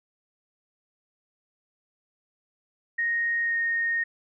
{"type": "tone with pitch glide", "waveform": "sine", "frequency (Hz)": [1864.7, 1851.8], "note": ["A#6", "A#6"], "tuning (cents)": [0, -12], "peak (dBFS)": -23, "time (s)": [2.98, 4.04], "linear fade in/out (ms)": 10, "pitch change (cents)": -12, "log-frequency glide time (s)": [3.42, 3.57], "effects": []}